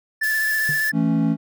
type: tone with vibrato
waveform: triangle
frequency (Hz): 1743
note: A6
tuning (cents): -17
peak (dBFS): -17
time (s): 0.21-0.92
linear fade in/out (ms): 10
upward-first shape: square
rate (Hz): 15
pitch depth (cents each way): 15
type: noise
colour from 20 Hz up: blue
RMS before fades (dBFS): -31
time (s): 0.23-0.9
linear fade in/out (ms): 5
type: tone with exponential decay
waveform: triangle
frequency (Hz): 146.83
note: D3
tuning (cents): 0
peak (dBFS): -21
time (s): 0.69-0.84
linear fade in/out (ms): 2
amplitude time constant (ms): 32
type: chord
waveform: triangle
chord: A major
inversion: second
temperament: equal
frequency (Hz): 164.81 / 220 / 277.2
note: E3 / A3 / C#4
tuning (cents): 0 / 0 / 0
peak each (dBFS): -19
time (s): 0.92-1.37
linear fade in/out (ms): 50
effects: none